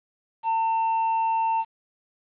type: tone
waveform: triangle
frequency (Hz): 900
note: A5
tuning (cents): +39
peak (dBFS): -19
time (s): 0.43-1.65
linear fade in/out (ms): 50
effects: resampled to 8000 Hz + 9-bit